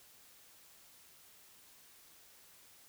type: silence
effects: white hiss -61 dBFS RMS until 2.88 s